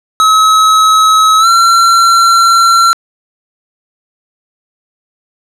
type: tone with pitch glide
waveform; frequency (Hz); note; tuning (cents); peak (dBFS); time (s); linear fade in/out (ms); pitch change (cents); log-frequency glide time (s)
square; 1284 to 1360.4; E6 to F6; -46 to -46; -5; 0.2-2.93; 0; +100; 1.39-1.47
effects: low-pass 9000 Hz 12 dB/octave + 7-bit